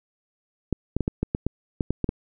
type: clicks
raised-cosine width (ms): 3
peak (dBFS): -10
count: 11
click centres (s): 0.727 / 0.966 / 1.007 / 1.079 / 1.23 / 1.349 / 1.466 / 1.808 / 1.906 / 2.043 / 2.091
effects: none